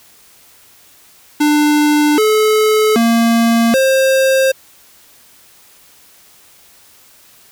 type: tone with pitch steps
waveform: square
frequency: 297.8 / 430.8 / 230.9 / 531 Hz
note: D4 / A4 / A#3 / C5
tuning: +24 / -37 / -16 / +25 cents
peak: -10 dBFS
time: 1.4-4.52 s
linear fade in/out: 10 ms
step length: 780 ms
effects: white hiss -46 dBFS RMS until 7.51 s